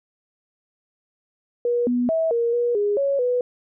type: tone with pitch steps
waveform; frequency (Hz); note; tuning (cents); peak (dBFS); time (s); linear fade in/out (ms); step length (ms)
sine; 480.4 / 244.9 / 649 / 468.5 / 479.6 / 411.2 / 556 / 493.8; B4 / B3 / E5 / A#4 / A#4 / G#4 / C#5 / B4; -48 / -14 / -27 / +9 / +49 / -17 / +5 / 0; -18; 1.65-3.41; 2; 220
effects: none